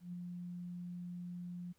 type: tone with ADSR envelope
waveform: sine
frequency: 176.5 Hz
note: F3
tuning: 19 cents sharp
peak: -40 dBFS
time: 0-1.73 s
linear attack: 130 ms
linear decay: 11 ms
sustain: -2 dB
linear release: 16 ms
effects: pink hiss -75 dBFS RMS until 1.78 s